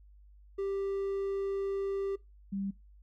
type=tone pair in turn; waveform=triangle / sine; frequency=393.1 / 196.55 Hz; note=G4 / G3; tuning=+5 / +5 cents; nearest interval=octave; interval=1200 cents; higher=first; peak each=-29 / -32 dBFS; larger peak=first; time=0.58-2.16 / 2.52-2.71 s; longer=first; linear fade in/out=10 ms; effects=noise-tail reverb RT60 0.2 s tail -21 dB re dry + added 50 Hz sine -54 dBFS peak until 3.02 s